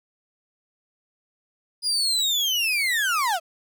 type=linear sweep; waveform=35% pulse; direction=down; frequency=4969 to 621 Hz; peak=-19 dBFS; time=1.82-3.4 s; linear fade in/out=50 ms; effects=none